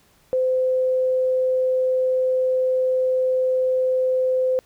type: tone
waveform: sine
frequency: 514 Hz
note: C5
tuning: 31 cents flat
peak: -17 dBFS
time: 0.33-4.59 s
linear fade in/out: 0 ms
effects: pink hiss -58 dBFS RMS until 4.65 s